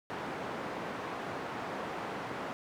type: band-pass noise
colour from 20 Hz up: white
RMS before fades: -39 dBFS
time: 0.1-2.53 s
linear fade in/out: 0 ms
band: 140 to 1100 Hz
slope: 12 dB/octave
effects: none